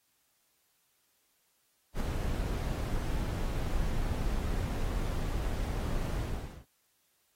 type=noise with ADSR envelope; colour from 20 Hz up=brown; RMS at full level=-28 dBFS; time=1.94-6.66 s; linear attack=64 ms; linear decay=3 ms; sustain=-4 dB; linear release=470 ms; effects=white hiss -73 dBFS RMS until 7.35 s + AAC 48 kbps